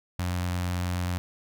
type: tone with notch filter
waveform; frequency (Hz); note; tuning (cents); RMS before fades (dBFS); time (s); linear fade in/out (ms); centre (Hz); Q
sawtooth; 89.2; F2; +37; -29; 0.19-1.18; 0; 400; 1.2
effects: none